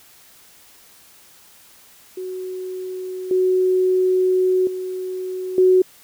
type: tone with level steps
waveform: sine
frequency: 370.5 Hz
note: F#4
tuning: 2 cents sharp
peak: -26 / -14 / -24 / -10 dBFS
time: 2.17-5.82 s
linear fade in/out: 5 ms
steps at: 3.31 / 4.67 / 5.58 s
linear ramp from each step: 2 ms
effects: white hiss -49 dBFS RMS until 6.03 s